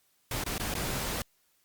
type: noise with dropouts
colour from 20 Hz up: pink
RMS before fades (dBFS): -33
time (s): 0.31-1.22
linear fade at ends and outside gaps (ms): 2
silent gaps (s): 0.439-0.462 / 0.581-0.598 / 0.741-0.751
effects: white hiss -70 dBFS RMS until 1.64 s + Opus 48 kbps